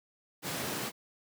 pink high-pass noise, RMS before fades -36 dBFS, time 0.42-0.92 s, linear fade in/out 50 ms, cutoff 120 Hz, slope 24 dB/octave, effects none

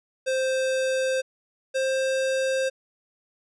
square tone pair in turn, 523.3 / 528.5 Hz, C5 / C5, 0 / +17 cents, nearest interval unison, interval 17 cents, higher second, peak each -23 dBFS, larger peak neither, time 0.26-1.22 / 1.74-2.7 s, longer neither, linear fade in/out 20 ms, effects resampled to 22050 Hz

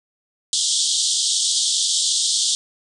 pink band-pass noise, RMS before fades -20 dBFS, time 0.53-2.55 s, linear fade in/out 0 ms, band 3200 to 9100 Hz, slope 96 dB/octave, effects none

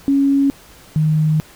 sine tone pair in turn, 277.2 / 154.99 Hz, C#4 / D#3, 0 / -6 cents, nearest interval minor seventh, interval 1006 cents, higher first, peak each -11 / -12 dBFS, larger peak first, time 0.08-0.5 / 0.96-1.4 s, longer second, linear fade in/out 0 ms, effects pink hiss -44 dBFS RMS until 1.55 s

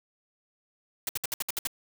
white noise bursts, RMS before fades -30 dBFS, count 8, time 1.07-1.672 s, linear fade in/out 2 ms, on 21 ms, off 62 ms, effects none

